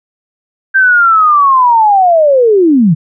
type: linear sweep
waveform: sine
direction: down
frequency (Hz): 1577 to 145.4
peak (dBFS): -4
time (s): 0.74-2.95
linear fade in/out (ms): 20
effects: none